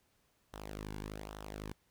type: tone with flanger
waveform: sawtooth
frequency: 51.91 Hz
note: G#1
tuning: in tune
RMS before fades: -45 dBFS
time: 0.53-1.73 s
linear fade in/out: 10 ms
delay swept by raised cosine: 0.42 to 1.62 ms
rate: 1.2 Hz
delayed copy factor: -0.7
effects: pink hiss -74 dBFS RMS until 1.9 s